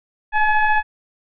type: tone with frequency modulation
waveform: sine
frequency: 855 Hz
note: A5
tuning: 50 cents flat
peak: -13 dBFS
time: 0.32-0.83 s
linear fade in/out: 50 ms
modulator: 848 Hz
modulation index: 1.3
effects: none